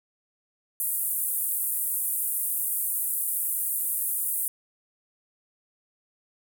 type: band-pass noise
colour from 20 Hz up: white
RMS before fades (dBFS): -28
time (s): 0.8-4.48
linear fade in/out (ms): 0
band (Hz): 9000 to 16000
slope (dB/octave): 48
effects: none